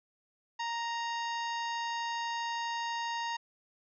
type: harmonic tone with a mistuned harmonic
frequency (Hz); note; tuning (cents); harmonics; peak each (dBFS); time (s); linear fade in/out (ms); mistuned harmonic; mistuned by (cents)
932.3; A#5; 0; 1 / 2 / 3 / 4 / 5 / 6 / 7; -34 / -40 / -44 / -46 / -48 / -50 / -51; 0.59-3.37; 10; 6; -94
effects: none